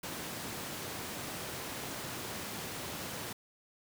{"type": "high-pass noise", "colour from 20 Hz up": "pink", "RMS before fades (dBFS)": -41, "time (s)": [0.03, 3.33], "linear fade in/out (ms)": 5, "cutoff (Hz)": 120, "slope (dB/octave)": 12, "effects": []}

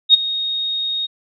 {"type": "tone with ADSR envelope", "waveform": "sine", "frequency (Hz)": 3729, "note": "A#7", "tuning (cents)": 0, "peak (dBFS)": -3, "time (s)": [0.09, 1.07], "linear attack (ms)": 50, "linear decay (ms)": 14, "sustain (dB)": -16, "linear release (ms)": 20, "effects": []}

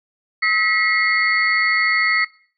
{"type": "tone cluster", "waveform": "sine", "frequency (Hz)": [1287, 1940, 2147, 4437], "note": ["E6", "B6", "C7", "C#8"], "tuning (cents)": [-42, -31, 44, 1], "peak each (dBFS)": [-24, -19, -19, -26], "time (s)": [0.42, 2.25], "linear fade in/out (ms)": 10, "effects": ["noise-tail reverb RT60 0.5 s tail -19 dB re dry"]}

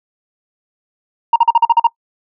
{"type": "tone bursts", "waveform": "sine", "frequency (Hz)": 932.3, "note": "A#5", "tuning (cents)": 0, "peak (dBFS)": -3, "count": 8, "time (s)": [1.33, 1.871], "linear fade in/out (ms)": 5, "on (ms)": 30, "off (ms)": 43, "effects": ["noise-tail reverb RT60 0.1 s tail -24 dB re dry", "tanh soft clip ceiling -4 dBFS"]}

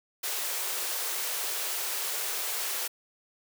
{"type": "high-pass noise", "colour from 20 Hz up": "white", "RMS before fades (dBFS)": -32, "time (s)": [0.23, 2.88], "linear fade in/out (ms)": 10, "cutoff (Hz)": 350, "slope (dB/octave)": 96, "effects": []}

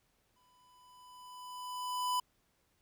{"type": "tone with exponential growth", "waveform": "square", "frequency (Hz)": 997, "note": "B5", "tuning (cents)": 16, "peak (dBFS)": -30, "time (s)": [0.36, 2.2], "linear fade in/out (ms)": 5, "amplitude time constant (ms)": 400, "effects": ["pink hiss -75 dBFS RMS until 2.81 s"]}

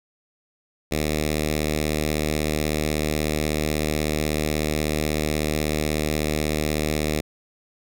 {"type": "tone with notch filter", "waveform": "5% pulse", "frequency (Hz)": 76.3, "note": "D#2", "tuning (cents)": -33, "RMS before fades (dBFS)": -24, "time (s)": [0.91, 7.21], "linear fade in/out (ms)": 10, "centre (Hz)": 940, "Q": 0.89, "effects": []}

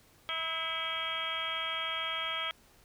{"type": "harmonic tone with a mistuned harmonic", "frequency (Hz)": 324.3, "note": "E4", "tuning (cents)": -28, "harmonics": [2, 3, 4, 5, 6, 7, 8, 9, 10], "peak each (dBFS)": [-45, -47, -38, -45, -44, -39, -47, -46, -36], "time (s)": [0.29, 2.51], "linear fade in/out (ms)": 0, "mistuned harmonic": 6, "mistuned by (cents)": 50, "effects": ["pink hiss -62 dBFS RMS until 2.84 s"]}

